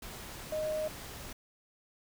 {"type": "tone in noise", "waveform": "sine", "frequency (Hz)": 619, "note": "D#5", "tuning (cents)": -9, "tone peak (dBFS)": -31, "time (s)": [0.52, 0.88], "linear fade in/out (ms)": 5, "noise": "pink", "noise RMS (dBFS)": -45, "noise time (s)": [0.02, 1.33], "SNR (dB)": 11, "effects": []}